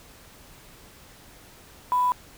sine tone with quantisation, 993 Hz, B5, 9 cents sharp, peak -19 dBFS, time 1.92-2.12 s, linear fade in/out 0 ms, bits 7, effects pink hiss -50 dBFS RMS until 2.37 s

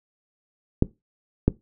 clicks, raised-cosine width 3 ms, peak -3 dBFS, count 2, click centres 0.824 / 1.48 s, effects noise-tail reverb RT60 0.2 s tail -19 dB re dry

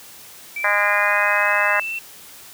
sine linear sweep, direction up, 2321 to 2699 Hz, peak -24 dBFS, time 0.56-1.99 s, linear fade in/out 5 ms
harmonic tone, 205.1 Hz, G#3, 21 cents flat, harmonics 3 / 4 / 5 / 6 / 7 / 8 / 9 / 10, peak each -25 / -27 / -24 / -27 / -26 / -22 / -23 / -24 dBFS, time 0.64-1.8 s, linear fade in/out 2 ms
effects white hiss -42 dBFS RMS until 2.53 s + high-pass 60 Hz 12 dB/octave

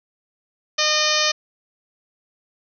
harmonic tone, 610 Hz, D#5, 34 cents flat, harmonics 1 / 2 / 3 / 4 / 5 / 6 / 7 / 8 / 9 / 10, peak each -26 / -26 / -26 / -26 / -26 / -26 / -26 / -26 / -26 / -26 dBFS, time 0.78-1.32 s, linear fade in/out 10 ms, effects none

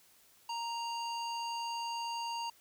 square tone with low-pass filter, 932.3 Hz, A#5, in tune, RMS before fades -38 dBFS, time 0.49-2.5 s, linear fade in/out 5 ms, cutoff 5400 Hz, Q 1.8, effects white hiss -64 dBFS RMS until 2.6 s

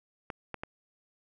clicks, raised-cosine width 0.5 ms, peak -21 dBFS, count 3, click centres 0.302 / 0.543 / 0.635 s, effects none

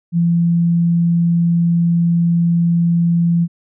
sine tone, 170 Hz, F3, 46 cents flat, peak -11 dBFS, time 0.12-3.48 s, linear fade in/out 50 ms, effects none

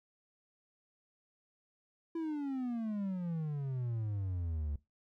triangle exponential sweep, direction down, 335.8 to 70.7 Hz, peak -32 dBFS, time 2.15-4.76 s, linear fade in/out 5 ms, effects noise-tail reverb RT60 0.2 s tail -19 dB re dry

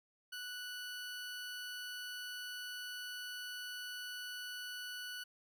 20% pulse tone, 1480 Hz, F#6, in tune, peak -38 dBFS, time 0.32-5.24 s, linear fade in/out 10 ms, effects none

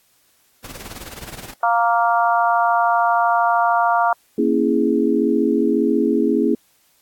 pink noise with tremolo, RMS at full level -32 dBFS, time 0.64-1.54 s, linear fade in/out 5 ms, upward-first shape sine, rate 19 Hz, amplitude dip 70%
harmonic tone, 233.1 Hz, A#3, in tune, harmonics 3 / 4 / 5 / 6, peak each -17 / -19 / -21 / -23 dBFS, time 1.63-4.13 s, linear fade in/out 2 ms
sine chord, A# half-diminished seventh, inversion none, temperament equal with one note detuned, 233.1 / 274.8 / 329.6 / 415.3 Hz, A#3 / C#4 / E4 / G#4, 0 / -15 / 0 / 0 cents, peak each -20 dBFS, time 4.38-6.55 s, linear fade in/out 5 ms
effects white hiss -59 dBFS RMS until 7.01 s + AAC 64 kbps

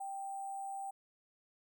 sine tone with sample-and-hold, 784 Hz, G5, in tune, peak -39 dBFS, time 0-0.91 s, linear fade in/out 10 ms, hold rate 8820 Hz, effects none

